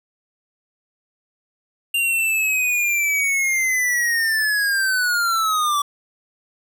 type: linear sweep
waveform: square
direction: down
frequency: 2794 to 1145 Hz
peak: -18 dBFS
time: 1.94-5.82 s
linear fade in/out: 5 ms
effects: none